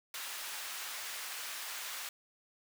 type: high-pass noise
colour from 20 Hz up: pink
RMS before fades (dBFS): -42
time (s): 0.14-2.09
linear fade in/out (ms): 2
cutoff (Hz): 1300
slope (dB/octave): 12
effects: none